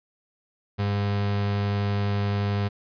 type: tone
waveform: 35% pulse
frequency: 101.3 Hz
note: G#2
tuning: 43 cents flat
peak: -21 dBFS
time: 0.78-2.69 s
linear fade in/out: 20 ms
effects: resampled to 11025 Hz